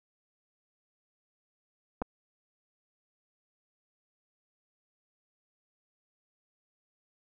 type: clicks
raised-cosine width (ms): 1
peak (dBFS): -18 / -22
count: 2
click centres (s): 2.018 / 2.022
effects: none

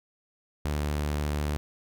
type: tone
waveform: sawtooth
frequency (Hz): 74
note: D2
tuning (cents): +14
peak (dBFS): -23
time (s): 0.65-1.57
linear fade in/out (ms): 0
effects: none

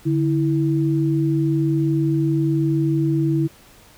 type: tone pair together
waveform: sine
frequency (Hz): 145.5 / 326.6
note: D3 / E4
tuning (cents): -16 / -16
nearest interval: octave + major second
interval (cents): 1400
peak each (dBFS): -19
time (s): 0.05-3.48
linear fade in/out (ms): 20
effects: pink hiss -49 dBFS RMS until 3.97 s

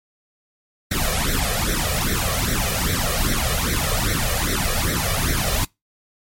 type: noise with flanger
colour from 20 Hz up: pink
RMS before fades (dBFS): -21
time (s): 0.91-5.65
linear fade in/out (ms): 5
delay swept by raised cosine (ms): 0.51 to 1.71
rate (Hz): 2.5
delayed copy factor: +0.95
effects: noise-tail reverb RT60 0.2 s tail -25 dB re dry + MP3 64 kbps

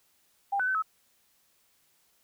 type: tone with pitch steps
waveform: sine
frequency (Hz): 798 / 1501 / 1527 / 1290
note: G5 / F#6 / G6 / E6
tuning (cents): +31 / +24 / -46 / -38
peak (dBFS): -25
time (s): 0.52-0.824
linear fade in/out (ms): 10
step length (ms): 76
effects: white hiss -68 dBFS RMS until 2.23 s

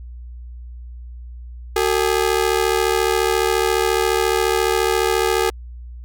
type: ring-modulated tone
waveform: sawtooth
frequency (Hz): 412.8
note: G#4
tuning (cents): -10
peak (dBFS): -9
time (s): 1.76-5.5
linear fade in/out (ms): 2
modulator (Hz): 37.2
effects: added 60 Hz sine -32 dBFS peak until 6.04 s

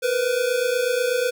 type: tone pair together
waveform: square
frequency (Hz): 474.8 / 503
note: A#4 / B4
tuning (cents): +32 / +32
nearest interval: minor second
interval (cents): 100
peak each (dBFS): -25 / -22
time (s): 0.02-1.31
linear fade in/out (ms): 20
effects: none

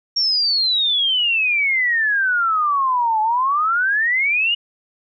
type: exponential two-way sweep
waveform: sine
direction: down then up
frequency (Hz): 5588 to 852 to 2919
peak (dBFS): -15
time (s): 0.16-4.55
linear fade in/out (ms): 10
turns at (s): 3.21
effects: none

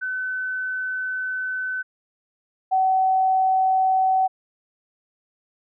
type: tone pair in turn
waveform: sine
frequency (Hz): 1514 / 757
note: F#6 / F#5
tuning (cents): +39 / +39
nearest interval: octave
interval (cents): 1200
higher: first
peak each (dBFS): -24 / -16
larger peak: second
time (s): 0.01-1.83 / 2.71-4.28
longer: first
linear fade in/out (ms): 20
effects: none

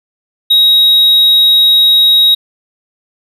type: tone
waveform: triangle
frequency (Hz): 3800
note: A#7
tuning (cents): +33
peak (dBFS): -3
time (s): 0.5-2.35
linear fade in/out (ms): 10
effects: none

